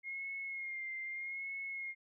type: tone with vibrato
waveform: sine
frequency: 2140 Hz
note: C7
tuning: 38 cents sharp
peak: -39 dBFS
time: 0.03-1.95 s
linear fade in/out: 50 ms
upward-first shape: sine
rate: 0.81 Hz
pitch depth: 40 cents each way
effects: none